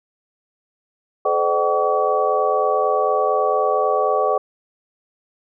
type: tone cluster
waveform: sine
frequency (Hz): 429.9 / 514 / 603 / 759 / 1137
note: A4 / C5 / D5 / F#5 / C#6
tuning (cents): -40 / -31 / +46 / +44 / +44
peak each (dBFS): -22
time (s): 1.25-4.38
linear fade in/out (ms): 5
effects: none